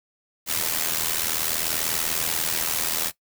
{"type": "noise with amplitude modulation", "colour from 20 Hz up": "white", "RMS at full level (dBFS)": -22, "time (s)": [0.46, 3.12], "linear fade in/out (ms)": 50, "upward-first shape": "sine", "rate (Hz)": 80.5, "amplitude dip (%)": 75, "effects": ["noise-tail reverb RT60 0.1 s tail -18 dB re dry"]}